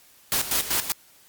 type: noise with tremolo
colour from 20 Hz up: white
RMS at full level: -23 dBFS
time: 0.32-0.92 s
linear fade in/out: 0 ms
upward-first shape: square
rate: 5.2 Hz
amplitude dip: 70%
effects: white hiss -55 dBFS RMS until 1.28 s + Opus 48 kbps